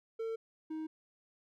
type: tone pair in turn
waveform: triangle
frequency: 450.8 / 314.7 Hz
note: A4 / D#4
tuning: +42 / +20 cents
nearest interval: tritone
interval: 622 cents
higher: first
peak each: -33 / -35 dBFS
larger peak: first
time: 0.19-0.36 / 0.7-0.87 s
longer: neither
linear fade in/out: 10 ms
effects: none